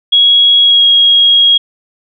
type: tone with pitch glide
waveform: sine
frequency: 3322 to 3286 Hz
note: G#7 to G#7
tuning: 0 to -19 cents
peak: -4 dBFS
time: 0.12-1.58 s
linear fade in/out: 10 ms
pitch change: -19 cents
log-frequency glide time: 0.61-0.85 s
effects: none